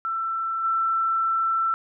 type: tone with level steps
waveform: sine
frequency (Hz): 1337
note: E6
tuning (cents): +24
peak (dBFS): -24 / -20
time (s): 0.05-1.74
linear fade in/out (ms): 0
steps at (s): 0.63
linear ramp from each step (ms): 20
effects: none